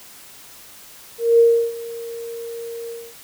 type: tone with ADSR envelope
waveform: sine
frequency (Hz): 464.8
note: A#4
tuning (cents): -5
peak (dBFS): -8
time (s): 1.18-3.15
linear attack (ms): 210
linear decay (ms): 330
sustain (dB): -20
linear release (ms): 250
effects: white hiss -43 dBFS RMS until 3.23 s